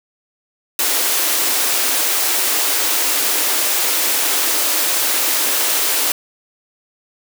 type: high-pass noise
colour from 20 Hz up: white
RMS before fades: -17 dBFS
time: 0.79-6.12 s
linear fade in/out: 2 ms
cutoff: 260 Hz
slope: 96 dB/octave
effects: none